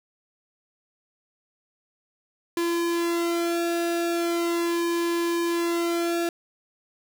sawtooth tone with flanger, 340.6 Hz, F4, 43 cents flat, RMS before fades -25 dBFS, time 2.57-6.29 s, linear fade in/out 2 ms, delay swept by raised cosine 1.4 to 2.01 ms, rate 0.39 Hz, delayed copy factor -0.85, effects none

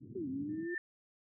white band-pass noise, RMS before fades -48 dBFS, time 0-0.68 s, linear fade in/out 50 ms, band 100 to 320 Hz, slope 48 dB/octave
sine linear two-way sweep, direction down then up, 402.5 to 256.4 to 356.4 Hz, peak -36 dBFS, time 0.15-0.75 s, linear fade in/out 10 ms, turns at 0.28 s
sine tone with exponential growth, 1788 Hz, A6, 27 cents sharp, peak -33 dBFS, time 0.49-0.78 s, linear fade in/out 2 ms, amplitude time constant 61 ms
effects none

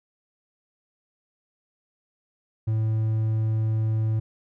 triangle tone, 110 Hz, A2, in tune, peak -19 dBFS, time 2.67-4.2 s, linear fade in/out 10 ms, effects none

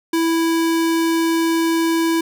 square tone, 329.6 Hz, E4, in tune, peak -16 dBFS, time 0.13-2.21 s, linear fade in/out 5 ms, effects none

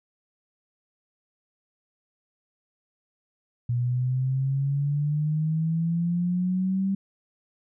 sine exponential sweep, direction up, 120 to 196 Hz, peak -22 dBFS, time 3.69-6.95 s, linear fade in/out 5 ms, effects none

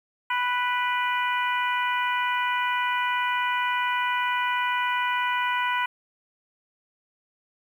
harmonic tone with a mistuned harmonic, 493.9 Hz, B4, in tune, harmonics 2 / 3 / 4 / 5 / 6, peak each -25 / -29 / -31 / -33 / -35 dBFS, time 0.3-5.86 s, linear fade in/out 5 ms, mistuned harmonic 5, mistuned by -30 cents, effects 9-bit

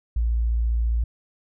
sine tone, 57.4 Hz, A#1, 26 cents flat, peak -19 dBFS, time 0.16-1.04 s, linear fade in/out 5 ms, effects none

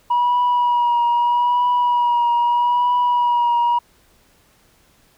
sine tone with vibrato, 965 Hz, B5, 40 cents flat, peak -12 dBFS, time 0.1-3.79 s, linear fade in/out 10 ms, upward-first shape triangle, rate 0.79 Hz, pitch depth 28 cents each way, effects tanh soft clip ceiling -12 dBFS + pink hiss -56 dBFS RMS until 5.17 s

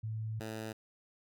sine / 10% pulse tone pair in turn, 110 / 110 Hz, A2 / A2, 0 / 0 cents, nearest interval unison, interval 0 cents, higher neither, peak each -35 / -31 dBFS, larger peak second, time 0.03-0.4 / 0.4-0.73 s, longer first, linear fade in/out 10 ms, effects none

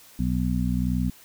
harmonic tone, 61.74 Hz, B1, in tune, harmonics 1 / 2 / 3 / 4, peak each -27 / -29 / -26 / -28 dBFS, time 0.19-1.1 s, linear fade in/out 5 ms, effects white hiss -51 dBFS RMS until 1.24 s

